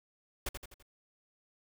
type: noise with echo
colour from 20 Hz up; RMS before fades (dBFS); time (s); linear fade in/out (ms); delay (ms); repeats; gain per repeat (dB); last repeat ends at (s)
pink; -35; 0.46-0.49; 5; 84; 4; -6; 0.826
effects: none